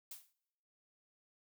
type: noise with exponential decay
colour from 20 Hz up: blue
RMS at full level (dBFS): -44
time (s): 0.11-0.33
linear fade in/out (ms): 5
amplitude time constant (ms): 47
effects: noise-tail reverb RT60 0.9 s tail -24 dB re dry